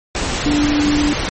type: tone in noise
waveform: sine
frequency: 293.9 Hz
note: D4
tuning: 1 cent sharp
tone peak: -13 dBFS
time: 0.46-1.13 s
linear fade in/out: 0 ms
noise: pink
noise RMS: -20 dBFS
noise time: 0.15-1.29 s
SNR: +4 dB
effects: MP3 32 kbps